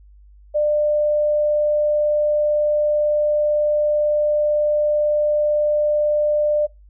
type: tone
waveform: sine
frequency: 597 Hz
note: D5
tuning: 28 cents sharp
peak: -15 dBFS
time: 0.54-6.67 s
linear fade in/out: 20 ms
effects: noise-tail reverb RT60 0.2 s tail -20 dB re dry + added 50 Hz sine -44 dBFS peak until 6.89 s